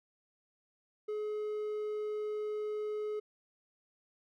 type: tone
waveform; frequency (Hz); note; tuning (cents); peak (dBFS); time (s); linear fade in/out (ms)
triangle; 423.8; G#4; +35; -32; 1.08-3.2; 10
effects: none